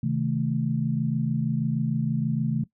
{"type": "chord", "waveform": "sine", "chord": "A diminished", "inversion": "first", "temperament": "just", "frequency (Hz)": [132, 158.4, 220], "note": ["C3", "Eb3", "A3"], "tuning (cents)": [16, 31, 0], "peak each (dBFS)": [-27, -27, -27], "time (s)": [0.03, 2.64], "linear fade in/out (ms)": 5, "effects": ["noise-tail reverb RT60 0.1 s tail -18 dB re dry"]}